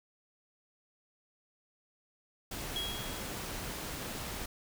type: noise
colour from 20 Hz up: pink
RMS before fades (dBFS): -40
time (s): 2.51-4.46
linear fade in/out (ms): 5
type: tone with exponential decay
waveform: triangle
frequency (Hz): 3300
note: G#7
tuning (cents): -12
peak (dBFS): -31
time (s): 2.76-3.59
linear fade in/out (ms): 1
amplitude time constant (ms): 180
effects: none